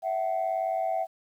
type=tone pair together; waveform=sine; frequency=659.3 / 757.7 Hz; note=E5 / F#5; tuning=0 / +41 cents; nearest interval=major second; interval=241 cents; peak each=-27 dBFS; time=0.02-1.07 s; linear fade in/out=50 ms; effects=tanh soft clip ceiling -21 dBFS + 10-bit